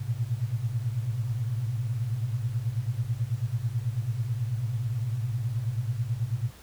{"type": "tone cluster", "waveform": "sine", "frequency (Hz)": [108.5, 117.5, 126.8], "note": ["A2", "A#2", "B2"], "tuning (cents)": [-24, 14, 46], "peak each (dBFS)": -31, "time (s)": [0, 6.51], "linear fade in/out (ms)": 20, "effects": ["added 60 Hz sine -54 dBFS peak until 6.62 s", "pink hiss -52 dBFS RMS until 6.62 s"]}